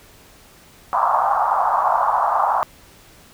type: band-pass noise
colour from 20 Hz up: pink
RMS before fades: -18 dBFS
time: 0.93-2.63 s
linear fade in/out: 0 ms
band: 710 to 1200 Hz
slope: 48 dB/octave
effects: pink hiss -48 dBFS RMS until 3.33 s